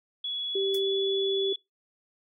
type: tone with pitch glide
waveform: sine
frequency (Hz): 3381 to 3418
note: G#7 to G#7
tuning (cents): +30 to +49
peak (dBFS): -29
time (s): 0.24-1.56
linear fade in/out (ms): 5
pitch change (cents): +19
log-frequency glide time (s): 0.47-0.85
type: tone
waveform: sine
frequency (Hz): 390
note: G4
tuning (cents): -9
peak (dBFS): -25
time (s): 0.55-1.53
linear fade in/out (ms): 5
type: noise with exponential decay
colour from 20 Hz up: blue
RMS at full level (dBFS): -33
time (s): 0.74-0.83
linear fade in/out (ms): 5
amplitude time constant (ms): 18
effects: noise-tail reverb RT60 0.2 s tail -25 dB re dry + MP3 64 kbps

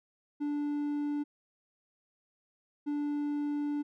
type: tone pair in turn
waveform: triangle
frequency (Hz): 292.2 / 292.2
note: D4 / D4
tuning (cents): -9 / -9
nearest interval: unison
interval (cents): 0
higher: neither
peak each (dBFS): -28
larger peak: neither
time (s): 0.4-1.24 / 2.86-3.83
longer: second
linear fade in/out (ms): 20
effects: none

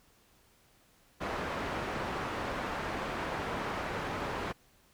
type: low-pass noise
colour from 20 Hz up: white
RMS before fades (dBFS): -36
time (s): 1.2-4.53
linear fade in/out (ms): 20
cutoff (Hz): 1300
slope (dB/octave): 12
effects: pink hiss -65 dBFS RMS until 4.93 s

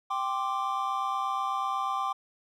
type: chord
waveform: triangle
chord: G suspended fourth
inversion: none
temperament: equal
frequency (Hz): 784 / 1046.5 / 1174.7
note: G5 / C6 / D6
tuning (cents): 0 / 0 / 0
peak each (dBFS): -31 / -31 / -29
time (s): 0.1-2.13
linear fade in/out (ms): 10
effects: none

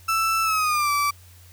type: tone with pitch glide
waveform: 35% pulse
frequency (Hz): 1324 to 1159.3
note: E6 to D6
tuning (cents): +7 to -23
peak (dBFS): -18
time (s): 0.08-1.11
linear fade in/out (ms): 10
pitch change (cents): -230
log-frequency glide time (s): 0.43-0.91
effects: added 89 Hz sine -47 dBFS peak until 1.52 s + white hiss -53 dBFS RMS until 1.52 s

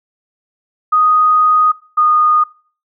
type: tone pair in turn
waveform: sine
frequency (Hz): 1244.5 / 1229.5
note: D#6 / D#6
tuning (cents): 0 / -21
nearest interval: unison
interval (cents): 21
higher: first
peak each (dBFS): -8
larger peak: neither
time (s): 0.92-1.72 / 1.97-2.44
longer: first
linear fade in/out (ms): 10
effects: noise-tail reverb RT60 0.4 s tail -20 dB re dry

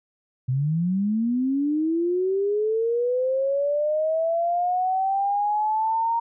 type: linear sweep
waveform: sine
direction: up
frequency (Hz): 123.47 to 932.3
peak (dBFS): -20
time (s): 0.48-6.2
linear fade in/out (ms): 10
effects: none

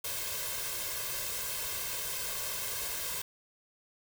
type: noise with comb filter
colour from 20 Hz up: white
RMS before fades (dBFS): -36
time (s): 0.04-3.22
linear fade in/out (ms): 5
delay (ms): 1.9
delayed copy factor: +0.75
effects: none

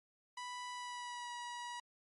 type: tone with pitch glide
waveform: sawtooth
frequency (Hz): 987.8 to 965.2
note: B5 to B5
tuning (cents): 0 to -40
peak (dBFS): -39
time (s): 0.37-1.8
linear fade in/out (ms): 5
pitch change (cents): -40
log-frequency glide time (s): 0.72-1.33
effects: low-pass 10000 Hz 12 dB/octave + MP3 48 kbps

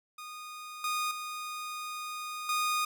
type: tone with level steps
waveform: sawtooth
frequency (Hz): 1232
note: D#6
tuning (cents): -17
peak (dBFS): -38 / -26 / -33 / -24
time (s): 0.18-2.85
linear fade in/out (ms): 5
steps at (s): 0.84 / 1.11 / 2.49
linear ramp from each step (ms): 2
effects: none

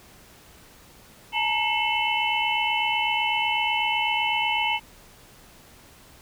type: tone cluster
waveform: sine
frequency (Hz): 859 / 927 / 2165 / 2666 / 3000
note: A5 / A#5 / C#7 / E7 / F#7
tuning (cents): -42 / -10 / -41 / +19 / +23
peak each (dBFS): -28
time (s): 1.32-4.8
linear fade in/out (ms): 50
effects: pink hiss -51 dBFS RMS until 6.21 s

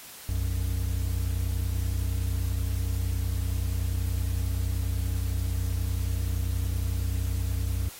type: tone pair together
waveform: triangle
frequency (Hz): 61.4 / 92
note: B1 / F#2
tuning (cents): -9 / -9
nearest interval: perfect fifth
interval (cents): 700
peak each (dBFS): -26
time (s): 0.29-7.89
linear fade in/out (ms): 0
effects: white hiss -45 dBFS RMS until 7.99 s + AAC 48 kbps

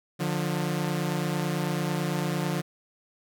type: tone pair together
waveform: sawtooth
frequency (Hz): 148.8 / 177.81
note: D3 / F3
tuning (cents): +23 / +31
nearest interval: minor third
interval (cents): 308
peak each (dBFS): -25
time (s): 0.19-2.62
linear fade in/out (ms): 20
effects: none

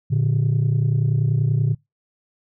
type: tone pair together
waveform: sine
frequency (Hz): 115.2 / 145.61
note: A#2 / D3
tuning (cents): -20 / -14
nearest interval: major third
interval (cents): 406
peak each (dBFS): -17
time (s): 0.1-1.75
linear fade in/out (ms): 20
effects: noise-tail reverb RT60 0.2 s tail -25 dB re dry + tanh soft clip ceiling -13 dBFS

